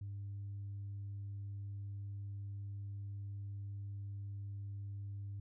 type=tone; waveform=sine; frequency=100.3 Hz; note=G2; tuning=40 cents sharp; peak=-40 dBFS; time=0.01-5.4 s; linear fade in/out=5 ms; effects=tanh soft clip ceiling -39 dBFS